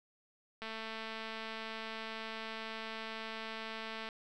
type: click train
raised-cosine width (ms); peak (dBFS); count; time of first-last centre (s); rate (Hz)
0.3; -27; 771; 0.62-4.088; 222
effects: none